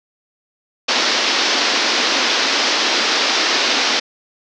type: band-pass noise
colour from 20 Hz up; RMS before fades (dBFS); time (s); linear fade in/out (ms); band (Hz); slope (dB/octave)
white; -17; 0.88-4; 10; 230 to 5600; 48
effects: none